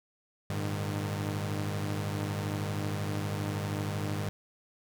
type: tone cluster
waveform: sawtooth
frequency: 100.8 / 113.5 / 152.8 Hz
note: G2 / A#2 / D#3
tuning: +49 / -46 / -31 cents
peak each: -29 / -37 / -32 dBFS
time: 0.5-4.29 s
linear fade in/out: 0 ms
effects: none